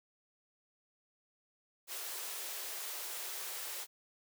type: high-pass noise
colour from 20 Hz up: white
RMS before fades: -42 dBFS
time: 1.87-3.87 s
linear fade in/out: 50 ms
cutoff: 350 Hz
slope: 96 dB/octave
effects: none